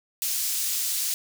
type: high-pass noise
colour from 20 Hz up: pink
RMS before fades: -27 dBFS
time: 0.22-1.14 s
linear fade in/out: 0 ms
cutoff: 5600 Hz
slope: 12 dB/octave
effects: none